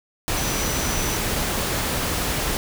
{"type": "tone in noise", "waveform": "sine", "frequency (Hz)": 5930, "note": "F#8", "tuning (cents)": 3, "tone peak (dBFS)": -31, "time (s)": [0.37, 1.17], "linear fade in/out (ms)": 0, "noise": "pink", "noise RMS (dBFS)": -24, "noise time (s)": [0.28, 2.57], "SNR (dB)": -10, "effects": []}